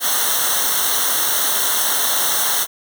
white noise with comb filter, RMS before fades -18 dBFS, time 0-2.67 s, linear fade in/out 50 ms, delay 0.41 ms, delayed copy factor -1, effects none

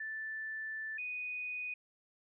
sine tone pair in turn, 1760 / 2485 Hz, A6 / D#7, 0 / -3 cents, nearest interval tritone, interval 597 cents, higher second, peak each -38 / -37 dBFS, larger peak second, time 0-0.98 / 0.98-1.74 s, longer first, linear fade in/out 5 ms, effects none

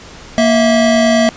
square tone pair together, 233.1 / 649.9 Hz, A#3 / E5, 0 / -25 cents, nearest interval octave + tritone, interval 1775 cents, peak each -12 dBFS, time 0.38-1.29 s, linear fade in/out 0 ms, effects pink hiss -35 dBFS RMS until 1.36 s + resampled to 16000 Hz

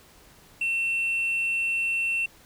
sine tone with tanh clipping, 2700 Hz, E7, 41 cents sharp, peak -24 dBFS, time 0.61-2.26 s, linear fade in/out 5 ms, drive 2 dB, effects pink hiss -54 dBFS RMS until 2.45 s

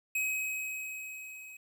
square tone with level ramp, 2539 Hz, D#7, 34 cents sharp, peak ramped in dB -29 to -47 dBFS, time 0.15-1.57 s, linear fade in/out 5 ms, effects 11-bit

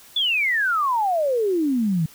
sine exponential sweep, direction down, 3520 to 152.4 Hz, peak -18 dBFS, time 0.16-2.06 s, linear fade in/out 5 ms, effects white hiss -48 dBFS RMS until 2.14 s

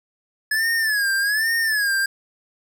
square tone with vibrato, 1706 Hz, G#6, 46 cents sharp, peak -19 dBFS, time 0.51-2.06 s, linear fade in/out 5 ms, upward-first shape sine, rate 1.2 Hz, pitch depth 130 cents each way, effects none

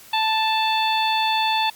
harmonic tone, 880 Hz, A5, in tune, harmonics 1 / 2 / 3 / 4 / 5, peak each -20 / -31 / -26 / -25 / -31 dBFS, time 0.13-1.7 s, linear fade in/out 5 ms, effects white hiss -46 dBFS RMS until 1.75 s + Opus 48 kbps

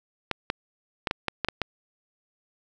clicks, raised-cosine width 0.3 ms, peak -9 dBFS, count 8, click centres 0.313 / 0.501 / 1.072 / 1.111 / 1.283 / 1.447 / 1.486 / 1.617 s, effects none

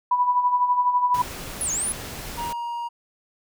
sine tone with tremolo, 986 Hz, B5, 3 cents flat, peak -15 dBFS, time 0.11-1.22 s, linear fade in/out 5 ms, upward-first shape sine, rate 12 Hz, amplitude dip 60%
pink noise, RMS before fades -35 dBFS, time 1.14-2.53 s, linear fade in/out 5 ms
sine linear two-way sweep, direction down then up, 10970 to 6272 to 10660 Hz, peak -23 dBFS, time 1.61-1.92 s, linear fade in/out 0 ms, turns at 1.71 s
triangle tone, 945 Hz, A#5, 23 cents sharp, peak -25 dBFS, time 2.37-2.89 s, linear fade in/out 20 ms
effects none

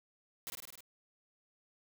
white noise with echo, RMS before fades -42 dBFS, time 0.47-0.5 s, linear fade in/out 0 ms, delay 51 ms, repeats 6, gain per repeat -2 dB, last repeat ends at 0.806 s, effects none

